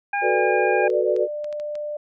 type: harmonic tone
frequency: 809 Hz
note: G#5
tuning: 46 cents flat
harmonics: 1 / 2 / 3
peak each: -23 / -26 / -28 dBFS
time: 0.13-0.88 s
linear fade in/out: 5 ms
type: chord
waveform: sine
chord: B minor seventh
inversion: second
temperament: equal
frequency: 370 / 440 / 493.9 / 587.3 Hz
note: F#4 / A4 / B4 / D5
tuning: 0 / 0 / 0 / 0 cents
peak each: -23 / -24 / -23 / -25 dBFS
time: 0.21-1.28 s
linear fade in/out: 50 ms
type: tone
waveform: sine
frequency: 595 Hz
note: D5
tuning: 22 cents sharp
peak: -26 dBFS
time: 0.83-1.97 s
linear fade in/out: 5 ms
type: clicks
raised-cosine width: 0.2 ms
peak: -25 dBFS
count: 6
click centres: 0.901 / 1.164 / 1.444 / 1.527 / 1.599 / 1.754 s
effects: none